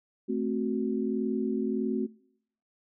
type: chord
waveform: sine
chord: F# diminished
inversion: first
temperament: equal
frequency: 220 / 261.6 / 370 Hz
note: A3 / C4 / F#4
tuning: 0 / 0 / 0 cents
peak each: -31 dBFS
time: 0.28-2.07 s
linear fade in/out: 20 ms
effects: noise-tail reverb RT60 0.7 s tail -23 dB re dry